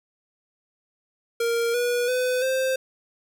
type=tone with pitch steps; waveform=square; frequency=466.2 / 484.6 / 503.7 / 523.6 Hz; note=A#4 / B4 / B4 / C5; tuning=0 / -33 / +34 / +1 cents; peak=-22 dBFS; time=1.4-2.76 s; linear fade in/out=5 ms; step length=340 ms; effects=none